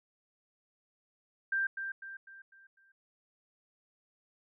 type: tone with echo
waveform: sine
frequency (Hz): 1579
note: G6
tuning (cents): +12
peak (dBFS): -28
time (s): 1.52-1.67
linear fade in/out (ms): 5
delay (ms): 250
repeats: 5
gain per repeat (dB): -7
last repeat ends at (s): 2.92
effects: none